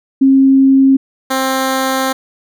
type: tone pair in turn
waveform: sine / 10% pulse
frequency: 268.9 / 264.1 Hz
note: C4 / C4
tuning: +47 / +16 cents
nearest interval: unison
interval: 31 cents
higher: first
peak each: -5 dBFS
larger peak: neither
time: 0.21-0.97 / 1.3-2.13 s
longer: second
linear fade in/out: 10 ms
effects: none